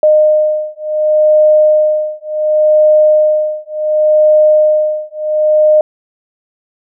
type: beating tone pair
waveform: sine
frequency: 612 / 612.69 Hz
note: D#5 / D#5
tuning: -29 / -27 cents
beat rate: 0.69 Hz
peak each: -10 dBFS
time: 0.03-5.81 s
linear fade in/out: 2 ms
effects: none